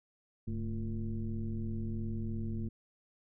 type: tone with frequency modulation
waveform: sine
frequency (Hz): 100.5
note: G2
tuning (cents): +44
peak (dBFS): -33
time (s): 0.47-2.69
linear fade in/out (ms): 10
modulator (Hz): 122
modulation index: 1.3
effects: none